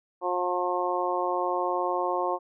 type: harmonic tone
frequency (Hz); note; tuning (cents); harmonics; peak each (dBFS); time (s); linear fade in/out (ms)
179.1; F3; +44; 2 / 3 / 4 / 5 / 6; -31 / -31 / -31 / -31 / -31; 0.21-2.39; 50
effects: none